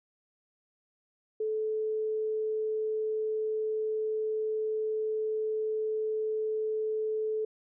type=tone; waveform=sine; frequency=434.2 Hz; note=A4; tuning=23 cents flat; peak=-28 dBFS; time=1.4-7.45 s; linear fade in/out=5 ms; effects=none